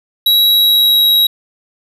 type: tone with pitch glide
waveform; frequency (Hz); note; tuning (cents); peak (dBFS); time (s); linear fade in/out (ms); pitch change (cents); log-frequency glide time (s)
square; 3875 to 3846; B7 to B7; -34 to -47; -8; 0.26-1.27; 5; -13; 0.47-1.11
effects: none